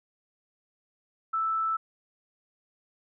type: tone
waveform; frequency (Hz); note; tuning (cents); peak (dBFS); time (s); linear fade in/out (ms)
sine; 1318.5; E6; 0; -25; 1.33-1.77; 10
effects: none